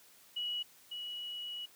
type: tone pair in turn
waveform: sine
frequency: 2923 / 2923 Hz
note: F#7 / F#7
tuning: -22 / -22 cents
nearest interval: unison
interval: 0 cents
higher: neither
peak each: -34 / -39 dBFS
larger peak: first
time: 0.36-0.63 / 0.91-1.66 s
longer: second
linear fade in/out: 10 ms
effects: white hiss -61 dBFS RMS until 1.75 s + high-pass 100 Hz 12 dB/octave